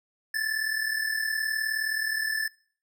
square tone pair together, 1722.8 / 1762 Hz, A6 / A6, -37 / +2 cents, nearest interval unison, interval 39 cents, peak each -31 / -29 dBFS, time 0.34-2.48 s, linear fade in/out 5 ms, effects noise-tail reverb RT60 0.5 s tail -23 dB re dry

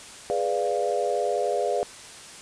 sine chord, G# diminished seventh, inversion none, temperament equal, 415.3 / 493.9 / 587.3 / 698.5 Hz, G#4 / B4 / D5 / F5, 0 / 0 / 0 / 0 cents, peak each -28 dBFS, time 0.3-1.83 s, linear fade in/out 0 ms, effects white hiss -43 dBFS RMS until 2.41 s + resampled to 22050 Hz

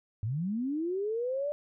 sine linear sweep, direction up, 97.7 to 596 Hz, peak -29 dBFS, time 0.23-1.52 s, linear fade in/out 0 ms, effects none

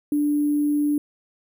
sine tone with sample-and-hold, 293.7 Hz, D4, in tune, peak -18 dBFS, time 0.12-0.98 s, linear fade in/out 2 ms, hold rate 11025 Hz, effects none

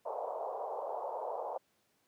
pink band-pass noise, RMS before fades -39 dBFS, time 0.05-1.58 s, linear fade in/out 10 ms, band 480 to 960 Hz, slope 48 dB/octave, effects pink hiss -74 dBFS RMS until 2.07 s + high-pass 150 Hz 12 dB/octave

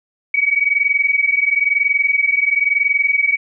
sine tone pair together, 2252 / 2273 Hz, C#7 / C#7, +27 / +43 cents, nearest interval unison, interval 16 cents, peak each -16 / -16 dBFS, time 0.34-3.37 s, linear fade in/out 5 ms, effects none

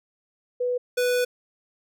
sine / square tone pair in turn, 493.9 / 493.9 Hz, B4 / B4, 0 / 0 cents, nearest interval unison, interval 0 cents, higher neither, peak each -22 / -21 dBFS, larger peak second, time 0.6-0.78 / 0.97-1.25 s, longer second, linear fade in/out 10 ms, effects none

